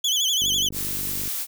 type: tone with vibrato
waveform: 30% pulse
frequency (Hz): 3222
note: G7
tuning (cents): +47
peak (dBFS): -17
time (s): 0.04-0.69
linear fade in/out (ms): 5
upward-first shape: sine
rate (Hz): 12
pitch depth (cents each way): 120
type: click train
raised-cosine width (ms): 3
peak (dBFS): -25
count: 43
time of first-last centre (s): 0.42-1.277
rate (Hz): 49
type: noise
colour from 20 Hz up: blue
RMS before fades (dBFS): -28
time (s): 0.72-1.47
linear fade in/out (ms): 50
effects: none